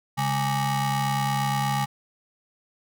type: ring-modulated tone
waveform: 35% pulse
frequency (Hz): 343.5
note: F4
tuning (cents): -29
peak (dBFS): -18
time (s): 0.17-1.86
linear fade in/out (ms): 20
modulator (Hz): 481
effects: none